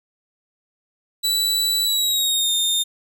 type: tone with pitch glide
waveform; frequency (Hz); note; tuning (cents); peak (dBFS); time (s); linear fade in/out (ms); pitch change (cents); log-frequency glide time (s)
sawtooth; 3951 to 3644; B7 to A#7; 0 to -40; -15; 1.23-2.84; 20; -140; 1.84-2.52
effects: none